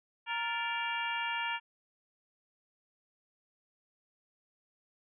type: harmonic tone with a mistuned harmonic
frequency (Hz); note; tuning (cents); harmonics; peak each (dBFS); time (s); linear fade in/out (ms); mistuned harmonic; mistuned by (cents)
466.2; A#4; 0; 2 / 3 / 4 / 5 / 6 / 7; -36 / -41 / -39 / -39 / -39 / -46; 0.26-1.6; 50; 4; -110
effects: none